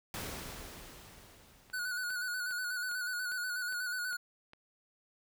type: noise with exponential decay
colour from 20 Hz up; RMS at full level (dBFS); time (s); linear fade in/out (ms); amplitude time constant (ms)
pink; -39; 0.14-2.72; 1; 560
type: click train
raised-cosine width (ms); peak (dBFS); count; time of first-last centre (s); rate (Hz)
0.3; -37; 8; 1.7-4.534; 2.47
type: tone with vibrato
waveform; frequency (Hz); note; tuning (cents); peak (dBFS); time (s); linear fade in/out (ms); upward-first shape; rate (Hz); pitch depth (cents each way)
square; 1472; F#6; -9; -35; 1.73-4.17; 10; square; 8.2; 37
effects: none